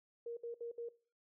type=tone bursts; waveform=sine; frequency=469.2 Hz; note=A#4; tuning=11 cents sharp; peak=-40 dBFS; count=4; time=0.26-0.889 s; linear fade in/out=5 ms; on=110 ms; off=63 ms; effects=noise-tail reverb RT60 0.4 s tail -20 dB re dry